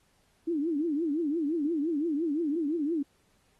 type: tone with vibrato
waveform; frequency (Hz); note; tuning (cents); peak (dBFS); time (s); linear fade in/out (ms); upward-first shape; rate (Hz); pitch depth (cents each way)
sine; 311.1; D#4; 0; -26; 0.47-3.03; 10; triangle; 5.8; 220
effects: pink hiss -69 dBFS RMS until 3.59 s + AAC 32 kbps